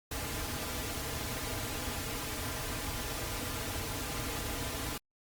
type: noise with comb filter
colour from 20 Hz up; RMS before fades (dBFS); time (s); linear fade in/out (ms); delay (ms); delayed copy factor
pink; -37; 0.11-4.98; 5; 5.4; -0.85
effects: Opus 48 kbps